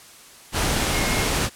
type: tone in noise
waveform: sine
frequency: 2150 Hz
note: C7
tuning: 47 cents sharp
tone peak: -29 dBFS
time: 0.9-1.29 s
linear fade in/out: 50 ms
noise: pink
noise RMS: -22 dBFS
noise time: 0.52-1.5 s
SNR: -10 dB
effects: white hiss -46 dBFS RMS until 1.55 s + low-pass 11000 Hz 12 dB/octave